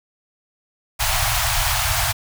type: band-stop noise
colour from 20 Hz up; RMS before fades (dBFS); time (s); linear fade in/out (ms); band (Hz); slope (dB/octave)
pink; -20; 0.99-2.13; 20; 130 to 640; 96
effects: none